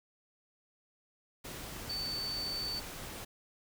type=tone in noise; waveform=sine; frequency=4532 Hz; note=C#8; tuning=37 cents sharp; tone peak=-35 dBFS; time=1.89-2.8 s; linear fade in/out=10 ms; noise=pink; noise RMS=-44 dBFS; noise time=1.44-3.25 s; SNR=+6 dB; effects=none